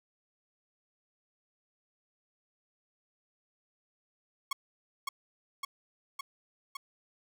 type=tone with echo; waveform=sawtooth; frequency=1100 Hz; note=C#6; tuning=14 cents flat; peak=-26 dBFS; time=4.51-4.53 s; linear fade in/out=5 ms; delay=560 ms; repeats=4; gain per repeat=-2 dB; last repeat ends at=6.77 s; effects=none